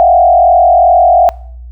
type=tone with frequency modulation; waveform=sine; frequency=703 Hz; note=F5; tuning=11 cents sharp; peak=-3 dBFS; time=0-1.29 s; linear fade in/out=0 ms; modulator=42.6 Hz; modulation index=1.3; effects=noise-tail reverb RT60 0.6 s tail -23 dB re dry + added 60 Hz sine -26 dBFS peak until 1.71 s